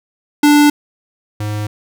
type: tone pair in turn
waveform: square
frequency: 293.7 / 105.23 Hz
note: D4 / G#2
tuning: 0 / +23 cents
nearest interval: octave + tritone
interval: 1777 cents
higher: first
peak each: -7 / -19 dBFS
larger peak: first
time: 0.43-0.7 / 1.4-1.67 s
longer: neither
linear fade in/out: 5 ms
effects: none